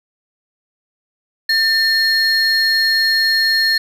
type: tone pair together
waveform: triangle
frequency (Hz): 1795 / 4269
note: A6 / C8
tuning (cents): +34 / +34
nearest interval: octave + minor third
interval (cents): 1500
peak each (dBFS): -13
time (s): 1.49-3.78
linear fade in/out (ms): 5
effects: tanh soft clip ceiling -5 dBFS